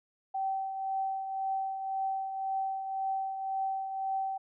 sine tone with tremolo, 772 Hz, G5, 27 cents flat, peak -28 dBFS, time 0.34-4.38 s, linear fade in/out 10 ms, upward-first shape triangle, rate 1.9 Hz, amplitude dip 55%, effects none

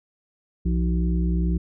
harmonic tone with a mistuned harmonic, 62.3 Hz, B1, 16 cents sharp, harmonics 1 / 3 / 5 / 6, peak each -21 / -24 / -33 / -37 dBFS, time 0.65-1.58 s, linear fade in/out 10 ms, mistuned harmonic 3, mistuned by -140 cents, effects none

